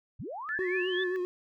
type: linear sweep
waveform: sine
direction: up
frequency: 65.41 to 3585 Hz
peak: -36 dBFS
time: 0.19-1.04 s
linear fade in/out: 10 ms
type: tone with tremolo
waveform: sine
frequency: 1740 Hz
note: A6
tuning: 20 cents flat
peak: -30 dBFS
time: 0.49-1.16 s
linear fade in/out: 0 ms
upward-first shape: sine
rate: 4.4 Hz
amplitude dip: 65%
type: tone with vibrato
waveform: triangle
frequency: 366.2 Hz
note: F#4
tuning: 18 cents flat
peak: -27 dBFS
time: 0.59-1.25 s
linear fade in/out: 0 ms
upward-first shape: triangle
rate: 7.6 Hz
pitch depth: 57 cents each way
effects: none